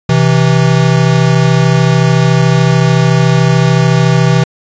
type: tone pair together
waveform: square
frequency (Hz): 129.61 / 163.3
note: C3 / E3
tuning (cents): -16 / -16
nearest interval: major third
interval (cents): 400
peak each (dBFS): -10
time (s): 0.09-4.44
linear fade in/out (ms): 5
effects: resampled to 16000 Hz